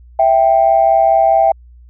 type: tone pair together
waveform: sine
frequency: 659.3 / 784 Hz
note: E5 / G5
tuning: 0 / 0 cents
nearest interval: minor third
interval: 300 cents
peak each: -10 dBFS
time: 0.19-1.52 s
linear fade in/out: 5 ms
effects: tanh soft clip ceiling 0 dBFS + added 60 Hz sine -38 dBFS peak until 1.89 s